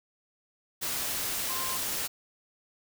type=tone in noise; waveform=sine; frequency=1046.5 Hz; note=C6; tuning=in tune; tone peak=-37 dBFS; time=1.49-1.78 s; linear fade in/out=20 ms; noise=white; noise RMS=-32 dBFS; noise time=0.81-2.08 s; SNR=-8 dB; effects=none